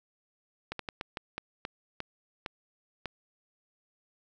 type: slowing click train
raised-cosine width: 0.3 ms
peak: -19 dBFS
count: 10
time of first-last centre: 0.72-3.057 s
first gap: 73 ms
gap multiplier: 1.3
effects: none